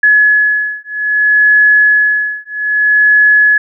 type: beating tone pair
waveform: sine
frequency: 1698 / 1698.62 Hz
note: G#6 / G#6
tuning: +38 / +39 cents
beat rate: 0.62 Hz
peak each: -10 dBFS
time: 0.03-3.58 s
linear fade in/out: 5 ms
effects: none